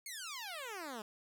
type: exponential sweep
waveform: 10% pulse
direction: down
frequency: 2235 to 203.8 Hz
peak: -34 dBFS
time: 0.06-1.02 s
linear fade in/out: 2 ms
effects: none